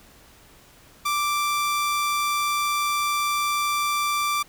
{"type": "tone", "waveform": "sawtooth", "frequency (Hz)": 1174.7, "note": "D6", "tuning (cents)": 0, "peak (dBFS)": -18, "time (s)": [1.05, 4.43], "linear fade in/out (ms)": 10, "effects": ["pink hiss -52 dBFS RMS until 4.48 s"]}